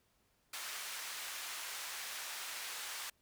pink band-pass noise, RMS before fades -44 dBFS, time 0.53-3.1 s, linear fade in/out 5 ms, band 1300 to 15000 Hz, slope 12 dB/octave, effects pink hiss -75 dBFS RMS until 3.21 s

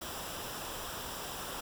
pink noise with comb filter, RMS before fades -41 dBFS, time 0.01-1.61 s, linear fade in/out 10 ms, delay 0.46 ms, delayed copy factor -0.55, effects none

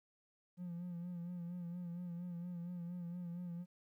triangle tone with vibrato, 174.61 Hz, F3, in tune, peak -39 dBFS, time 0.57-3.66 s, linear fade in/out 50 ms, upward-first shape sine, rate 4.3 Hz, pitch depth 46 cents each way, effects tanh soft clip ceiling -36 dBFS + 13-bit

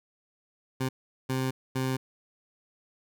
20% pulse tone bursts at uneven times, 130.81 Hz, C3, in tune, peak -22 dBFS, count 3, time 0.8-0.89 / 1.29-1.51 / 1.75-1.97 s, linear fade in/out 10 ms, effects none

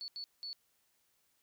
sine tone bursts at uneven times, 4435 Hz, C#8, in tune, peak -40 dBFS, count 3, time 0.01-0.08 / 0.16-0.24 / 0.43-0.53 s, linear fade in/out 0 ms, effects white hiss -75 dBFS RMS until 1.42 s

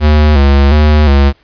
square tone with vibrato, 72.6 Hz, D2, 19 cents flat, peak -5 dBFS, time 0-1.33 s, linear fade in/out 50 ms, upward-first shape square, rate 1.4 Hz, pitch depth 68 cents each way, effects pink hiss -50 dBFS RMS until 1.43 s + resampled to 11025 Hz

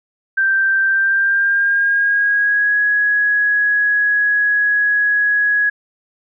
sine tone with pitch glide, 1568 to 1670.9 Hz, G6 to G#6, 0 to +10 cents, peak -12 dBFS, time 0.37-5.7 s, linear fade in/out 10 ms, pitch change +110 cents, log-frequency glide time 0.88-2.79 s, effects none

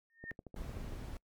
sine tone with exponential growth, 1829 Hz, A#6, 33 cents flat, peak -37 dBFS, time 0.1-0.31 s, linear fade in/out 0 ms, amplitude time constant 45 ms
click train, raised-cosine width 2 ms, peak -34 dBFS, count 10, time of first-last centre 0.24-0.922 s, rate 13.2 Hz
brown noise, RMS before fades -43 dBFS, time 0.56-1.17 s, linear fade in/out 2 ms
effects noise-tail reverb RT60 0.1 s tail -25 dB re dry + MP3 96 kbps

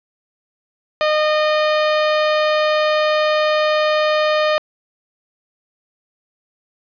sawtooth tone, 612 Hz, D#5, 29 cents flat, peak -10 dBFS, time 1.01-4.58 s, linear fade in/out 0 ms, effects resampled to 11025 Hz + 7-bit

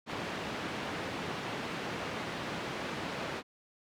pink band-pass noise, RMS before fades -38 dBFS, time 0.06-3.43 s, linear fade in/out 50 ms, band 160 to 3200 Hz, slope 12 dB/octave, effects none

